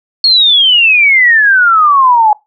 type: exponential sweep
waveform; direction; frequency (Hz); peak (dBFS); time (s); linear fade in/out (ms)
sine; down; 4359 to 830.6; -4; 0.24-2.33; 2
effects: noise-tail reverb RT60 0.2 s tail -22 dB re dry